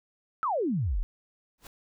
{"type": "exponential sweep", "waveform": "sine", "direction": "down", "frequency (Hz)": [1371, 32.7], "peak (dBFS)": -25, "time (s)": [0.43, 1.03], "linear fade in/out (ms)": 0}
{"type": "noise with exponential growth", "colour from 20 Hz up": "pink", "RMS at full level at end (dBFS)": -41, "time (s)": [1.58, 1.67], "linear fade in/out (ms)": 2, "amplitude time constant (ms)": 19}
{"effects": []}